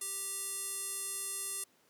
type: tone with band-pass filter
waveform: square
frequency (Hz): 392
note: G4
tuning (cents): 0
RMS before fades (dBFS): -39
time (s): 0.01-1.64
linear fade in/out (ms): 5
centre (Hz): 9700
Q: 3.8
effects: pink hiss -68 dBFS RMS until 1.89 s + high-pass 200 Hz 12 dB/octave